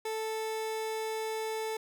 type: tone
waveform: 30% pulse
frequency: 440 Hz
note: A4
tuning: in tune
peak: -30 dBFS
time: 0.05-1.77 s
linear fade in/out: 5 ms
effects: none